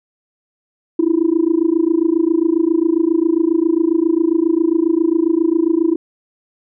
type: tone with amplitude modulation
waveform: sine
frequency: 329.6 Hz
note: E4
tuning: in tune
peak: -7 dBFS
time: 0.99-5.96 s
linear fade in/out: 5 ms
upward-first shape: sine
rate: 27.4 Hz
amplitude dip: 95%
effects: tanh soft clip ceiling -5 dBFS